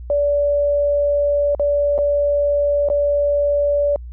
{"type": "tone with dropouts", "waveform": "sine", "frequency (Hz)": 577, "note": "D5", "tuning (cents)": -31, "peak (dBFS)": -14, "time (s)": [0.1, 3.96], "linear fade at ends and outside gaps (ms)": 1, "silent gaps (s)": [[1.549, 1.596], [1.98, 1.987], [2.887, 2.9]], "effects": ["added 60 Hz sine -30 dBFS peak until 4.12 s"]}